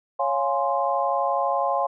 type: chord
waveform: sine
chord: Db major seventh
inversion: none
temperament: equal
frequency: 554.4 / 698.5 / 830.6 / 1046.5 Hz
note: Db5 / F5 / Ab5 / C6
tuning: 0 / 0 / 0 / 0 cents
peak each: -26 dBFS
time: 0.19-1.87 s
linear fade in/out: 10 ms
effects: none